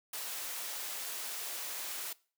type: high-pass noise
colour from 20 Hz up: white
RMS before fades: -40 dBFS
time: 0.13-2.13 s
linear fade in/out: 5 ms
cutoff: 460 Hz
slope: 12 dB/octave
effects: noise-tail reverb RT60 0.4 s tail -22 dB re dry